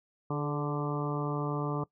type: harmonic tone with a mistuned harmonic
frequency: 146.83 Hz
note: D3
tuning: in tune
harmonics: 1 / 2 / 3 / 4 / 5 / 6 / 7 / 8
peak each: -32 / -36 / -37 / -42 / -43 / -43 / -42 / -40 dBFS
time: 0.3-1.84 s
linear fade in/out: 5 ms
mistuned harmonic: 3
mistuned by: -33 cents
effects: noise-tail reverb RT60 0.1 s tail -21 dB re dry